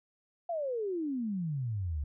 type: exponential sweep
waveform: sine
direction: down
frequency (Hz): 707 to 68.3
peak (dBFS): -31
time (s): 0.49-2.04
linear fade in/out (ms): 5
effects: none